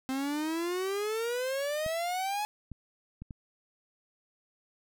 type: exponential sweep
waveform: 45% pulse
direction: up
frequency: 259.9 to 850 Hz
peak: -30 dBFS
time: 0.09-2.45 s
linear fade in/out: 0 ms
type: clicks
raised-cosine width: 5 ms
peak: -29 dBFS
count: 4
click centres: 1.863 / 2.717 / 3.22 / 3.308 s
effects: none